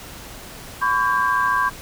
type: tone cluster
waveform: sine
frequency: 1011 / 1125 / 1596 Hz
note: B5 / C#6 / G6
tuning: +40 / +25 / +31 cents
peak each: -21 dBFS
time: 0.81-1.7 s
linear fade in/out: 20 ms
effects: pink hiss -38 dBFS RMS until 1.81 s